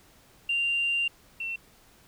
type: tone pair in turn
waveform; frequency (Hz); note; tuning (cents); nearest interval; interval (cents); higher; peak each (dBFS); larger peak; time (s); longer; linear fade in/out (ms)
sine; 2780 / 2702; F7 / E7; -9 / +42; unison; 49; first; -23 / -30; first; 0.49-1.08 / 1.4-1.56; first; 5
effects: tanh soft clip ceiling -19 dBFS + pink hiss -58 dBFS RMS until 2.07 s